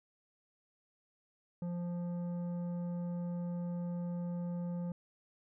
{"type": "tone with tanh clipping", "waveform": "triangle", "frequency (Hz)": 174.61, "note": "F3", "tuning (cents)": 0, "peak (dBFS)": -37, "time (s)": [1.62, 4.92], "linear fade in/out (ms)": 2, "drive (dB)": 14, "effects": []}